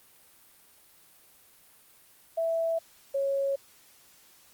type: tone pair in turn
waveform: sine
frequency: 659.3 / 551.3 Hz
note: E5 / C#5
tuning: 0 / -10 cents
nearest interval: minor third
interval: 310 cents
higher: first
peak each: -25 dBFS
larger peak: neither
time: 2.37-2.79 / 3.14-3.56 s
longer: neither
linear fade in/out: 10 ms
effects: white hiss -58 dBFS RMS until 4.53 s + Opus 32 kbps